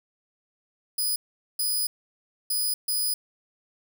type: tone bursts at uneven times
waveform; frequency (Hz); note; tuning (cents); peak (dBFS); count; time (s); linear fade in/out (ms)
5% pulse; 4978; D#8; 0; -17; 4; 0.98-1.16 / 1.59-1.87 / 2.5-2.74 / 2.88-3.14; 5
effects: none